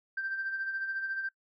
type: tone with tremolo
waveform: sine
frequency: 1568 Hz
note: G6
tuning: in tune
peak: -29 dBFS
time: 0.17-1.29 s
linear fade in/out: 5 ms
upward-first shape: sine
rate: 14 Hz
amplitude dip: 50%
effects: noise-tail reverb RT60 0.1 s tail -21 dB re dry + tanh soft clip ceiling -26 dBFS